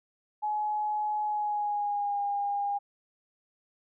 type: tone with pitch glide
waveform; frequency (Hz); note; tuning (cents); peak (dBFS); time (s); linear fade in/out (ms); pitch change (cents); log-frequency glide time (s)
sine; 845 to 809.6; G#5 to G#5; +30 to -44; -27; 0.42-2.79; 20; -74; 1.24-2.21
effects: none

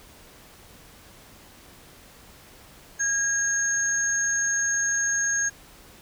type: tone pair together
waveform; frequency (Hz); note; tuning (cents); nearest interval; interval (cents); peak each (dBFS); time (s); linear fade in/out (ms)
sine; 1637 / 6497; G#6 / G#8; -25 / -39; 2 octaves; 2386; -25 / -24; 2.99-5.5; 20
effects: pink hiss -50 dBFS RMS until 6.01 s

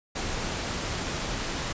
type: noise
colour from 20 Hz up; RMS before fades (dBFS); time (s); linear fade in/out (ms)
pink; -31; 0.15-1.73; 10
effects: resampled to 16000 Hz

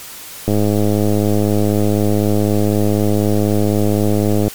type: click train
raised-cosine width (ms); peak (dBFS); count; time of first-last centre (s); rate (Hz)
2; -3; 417; 0.48-4.48; 104
effects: white hiss -33 dBFS RMS until 4.54 s + MP3 96 kbps

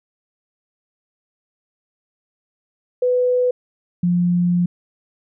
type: tone pair in turn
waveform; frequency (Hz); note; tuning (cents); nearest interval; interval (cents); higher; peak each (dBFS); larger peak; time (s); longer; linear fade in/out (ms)
sine; 497.8 / 176; B4 / F3; +14 / +14; octave + tritone; 1800; first; -14; neither; 3.02-3.51 / 4.03-4.66; second; 5
effects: none

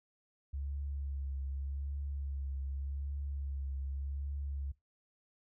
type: tone with vibrato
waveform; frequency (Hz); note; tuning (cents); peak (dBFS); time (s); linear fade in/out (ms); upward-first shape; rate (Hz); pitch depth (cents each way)
sine; 69.3; C#2; 0; -36; 0.53-4.72; 10; triangle; 0.85; 38
effects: noise-tail reverb RT60 0.2 s tail -20 dB re dry

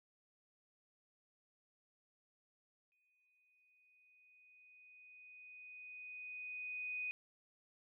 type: tone with exponential growth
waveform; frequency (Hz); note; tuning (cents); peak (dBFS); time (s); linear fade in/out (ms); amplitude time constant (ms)
sine; 2490; D#7; +1; -38; 2.92-7.11; 0; 910
effects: none

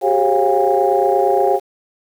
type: tone cluster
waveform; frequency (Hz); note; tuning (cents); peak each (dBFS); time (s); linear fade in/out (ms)
sine; 379.9 / 408.5 / 539 / 709 / 808; F#4 / G#4 / C#5 / F5 / G#5; +46 / -29 / -49 / +26 / -48; -18; 0.01-1.6; 50
effects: tanh soft clip ceiling -2 dBFS + 7-bit

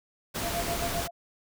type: noise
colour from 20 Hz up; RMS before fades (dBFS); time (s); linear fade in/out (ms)
pink; -32; 0.34-1.08; 20
type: tone with tremolo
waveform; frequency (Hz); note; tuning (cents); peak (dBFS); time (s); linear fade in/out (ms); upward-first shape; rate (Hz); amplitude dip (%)
sine; 686; F5; -31; -28; 0.42-1.11; 50; sine; 7.6; 100
effects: none

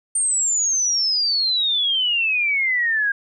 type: exponential sweep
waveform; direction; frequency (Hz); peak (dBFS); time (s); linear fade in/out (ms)
sine; down; 8870 to 1608; -17; 0.15-3.12; 5
effects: none

